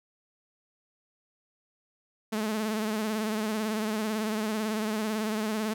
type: tone with vibrato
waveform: sawtooth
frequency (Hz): 215.9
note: A3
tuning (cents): -33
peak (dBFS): -24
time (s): 2.32-5.74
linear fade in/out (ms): 10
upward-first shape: sine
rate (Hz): 18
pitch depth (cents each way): 53
effects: none